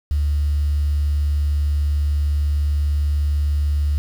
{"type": "tone", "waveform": "sine", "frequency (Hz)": 73.3, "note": "D2", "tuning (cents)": -3, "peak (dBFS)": -15, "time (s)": [0.11, 3.98], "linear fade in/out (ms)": 0, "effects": ["tanh soft clip ceiling -12 dBFS", "7-bit"]}